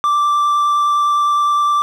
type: tone with vibrato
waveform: triangle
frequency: 1173 Hz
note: D6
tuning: 2 cents flat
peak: -10 dBFS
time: 0.04-1.82 s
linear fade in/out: 0 ms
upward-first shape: triangle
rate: 9.8 Hz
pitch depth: 9 cents each way
effects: none